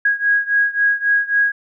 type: beating tone pair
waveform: sine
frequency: 1647 / 1650.7 Hz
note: G#6 / G#6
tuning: -15 / -11 cents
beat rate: 3.7 Hz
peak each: -16 / -18 dBFS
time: 0.05-1.52 s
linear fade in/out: 5 ms
effects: none